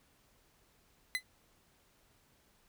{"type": "tone with exponential decay", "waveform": "30% pulse", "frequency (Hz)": 2022, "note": "B6", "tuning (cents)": 40, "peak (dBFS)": -24, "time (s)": [1.15, 1.23], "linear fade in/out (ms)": 0, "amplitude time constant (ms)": 16, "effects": ["pink hiss -69 dBFS RMS until 2.68 s"]}